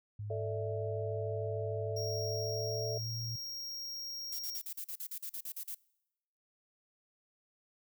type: tone with pitch glide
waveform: sine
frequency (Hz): 104.2 to 116.29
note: G#2 to A#2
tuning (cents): +6 to -4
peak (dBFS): -38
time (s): 0.19-3.36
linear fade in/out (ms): 5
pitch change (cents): +190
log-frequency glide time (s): 2.24-3.19
type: chord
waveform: sine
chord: A suspended fourth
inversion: none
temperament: just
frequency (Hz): 440 / 586.7 / 660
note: A4 / D5 / E5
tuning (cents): 0 / -2 / +2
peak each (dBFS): -38 / -41 / -40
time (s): 0.3-2.98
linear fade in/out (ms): 5
type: tone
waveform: square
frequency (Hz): 5588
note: F8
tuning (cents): 0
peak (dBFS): -40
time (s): 1.96-4.59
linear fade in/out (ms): 10
type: noise bursts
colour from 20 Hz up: violet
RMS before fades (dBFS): -41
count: 13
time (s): 4.32-5.747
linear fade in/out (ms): 5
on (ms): 71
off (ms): 42
effects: noise-tail reverb RT60 0.9 s tail -24 dB re dry